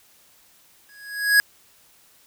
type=tone with exponential growth; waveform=square; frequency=1662 Hz; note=G#6; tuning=1 cent sharp; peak=-11 dBFS; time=0.89-1.4 s; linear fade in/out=0 ms; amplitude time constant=110 ms; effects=white hiss -56 dBFS RMS until 2.26 s